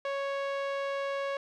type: tone with low-pass filter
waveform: sawtooth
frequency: 554.4 Hz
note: C#5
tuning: in tune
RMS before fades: -33 dBFS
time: 0.05-1.37 s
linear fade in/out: 2 ms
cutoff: 3000 Hz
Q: 0.68
effects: none